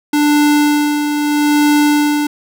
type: tone with tremolo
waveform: square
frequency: 295.1 Hz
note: D4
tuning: 8 cents sharp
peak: -9 dBFS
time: 0.13-2.27 s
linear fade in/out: 5 ms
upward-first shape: sine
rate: 0.78 Hz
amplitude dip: 50%
effects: none